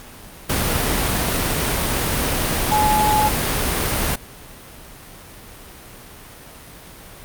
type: tone in noise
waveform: sine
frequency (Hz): 850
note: G#5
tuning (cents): +40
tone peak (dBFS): -15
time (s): 2.71-3.29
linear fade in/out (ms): 10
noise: pink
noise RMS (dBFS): -20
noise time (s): 0.49-4.16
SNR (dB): +2
effects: pink hiss -40 dBFS RMS until 7.24 s + Opus 48 kbps